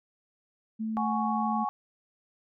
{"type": "tone", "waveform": "sine", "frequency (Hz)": 220.3, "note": "A3", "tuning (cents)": 2, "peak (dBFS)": -29, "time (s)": [0.79, 1.65], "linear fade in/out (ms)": 20}
{"type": "chord", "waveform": "sine", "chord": "F# suspended second", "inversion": "none", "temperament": "just", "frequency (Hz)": [740, 832.5, 1110], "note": ["F#5", "G#5", "C#6"], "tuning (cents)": [0, 4, 2], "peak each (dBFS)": [-35, -30, -32], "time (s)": [0.97, 1.69], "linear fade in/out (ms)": 0}
{"effects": []}